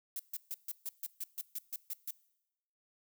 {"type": "noise bursts", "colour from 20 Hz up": "violet", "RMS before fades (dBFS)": -39, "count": 12, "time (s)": [0.16, 2.108], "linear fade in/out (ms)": 2, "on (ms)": 34, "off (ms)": 140, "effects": ["noise-tail reverb RT60 0.9 s tail -21 dB re dry"]}